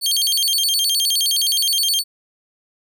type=tone with vibrato; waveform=sawtooth; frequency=3774 Hz; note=A#7; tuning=21 cents sharp; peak=-13 dBFS; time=0.01-2.04 s; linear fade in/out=50 ms; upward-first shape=square; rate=9.6 Hz; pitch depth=290 cents each way; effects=none